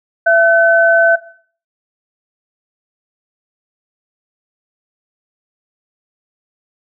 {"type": "tone pair together", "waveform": "sine", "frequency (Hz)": [669.8, 1519], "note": ["E5", "F#6"], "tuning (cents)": [27, 45], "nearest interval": "octave + major second", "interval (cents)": 1418, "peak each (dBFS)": -10, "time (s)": [0.26, 1.16], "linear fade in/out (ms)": 10, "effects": ["noise-tail reverb RT60 0.5 s tail -17 dB re dry"]}